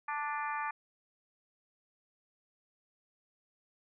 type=harmonic tone with a mistuned harmonic; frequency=293.7 Hz; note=D4; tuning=in tune; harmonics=3 / 4 / 5 / 6 / 7 / 8; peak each=-37 / -38 / -45 / -41 / -48 / -46 dBFS; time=0.08-0.71 s; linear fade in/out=5 ms; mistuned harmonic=8; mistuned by=+32 cents; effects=none